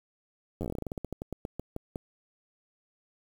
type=slowing click train; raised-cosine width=2 ms; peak=-21 dBFS; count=22; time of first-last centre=0.61-1.958 s; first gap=10 ms; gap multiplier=1.16; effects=8-bit